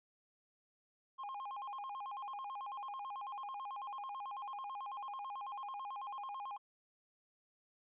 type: tone with vibrato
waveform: triangle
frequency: 932.3 Hz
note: A#5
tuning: in tune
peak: -40 dBFS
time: 1.18-6.58 s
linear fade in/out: 20 ms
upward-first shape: square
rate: 9.1 Hz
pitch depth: 230 cents each way
effects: resampled to 8000 Hz